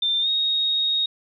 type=tone with pitch glide; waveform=sine; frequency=3582 to 3747 Hz; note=A7 to A#7; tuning=+30 to +8 cents; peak=-19 dBFS; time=0.02-1.06 s; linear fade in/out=5 ms; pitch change=+78 cents; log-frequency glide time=0.21-0.28 s; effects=none